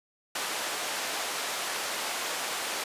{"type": "band-pass noise", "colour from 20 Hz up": "pink", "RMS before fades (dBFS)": -33, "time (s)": [0.35, 2.84], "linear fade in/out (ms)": 5, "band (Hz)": [600, 11000], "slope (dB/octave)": 12, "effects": ["resampled to 32000 Hz"]}